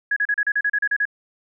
sine tone bursts, 1671 Hz, G#6, 10 cents sharp, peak -17 dBFS, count 11, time 0.11-1.054 s, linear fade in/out 5 ms, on 54 ms, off 35 ms, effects none

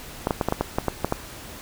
clicks, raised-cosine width 1 ms, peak -7 dBFS, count 10, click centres 0.271 / 0.308 / 0.412 / 0.486 / 0.524 / 0.61 / 0.785 / 0.883 / 1.046 / 1.124 s, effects pink hiss -40 dBFS RMS until 1.61 s

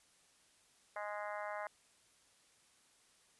harmonic tone, 207.7 Hz, G#3, in tune, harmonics 3 / 4 / 5 / 6 / 7 / 8 / 9 / 10, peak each -44 / -46 / -48 / -50 / -51 / -52 / -53 / -54 dBFS, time 0.96-1.67 s, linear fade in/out 2 ms, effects white hiss -69 dBFS RMS until 3.39 s + resampled to 24000 Hz

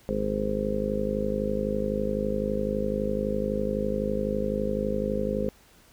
harmonic tone, 51.91 Hz, G#1, in tune, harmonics 1 / 2 / 3 / 4 / 5 / 6 / 7 / 8 / 9 / 10, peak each -35 / -41 / -39 / -30 / -37 / -42 / -41 / -32 / -36 / -30 dBFS, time 0.09-5.49 s, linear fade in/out 0 ms, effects pink hiss -57 dBFS RMS until 5.92 s

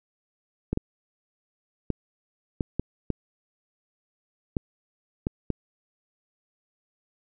clicks, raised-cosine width 3 ms, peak -12 dBFS, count 9, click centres 0.73 / 0.774 / 1.903 / 2.608 / 2.796 / 3.103 / 4.568 / 5.269 / 5.503 s, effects none

